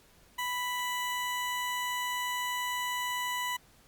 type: tone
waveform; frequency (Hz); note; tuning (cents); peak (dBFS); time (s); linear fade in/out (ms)
20% pulse; 989; B5; +2; -26; 0.38-3.57; 10
effects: pink hiss -61 dBFS RMS until 3.87 s + Opus 48 kbps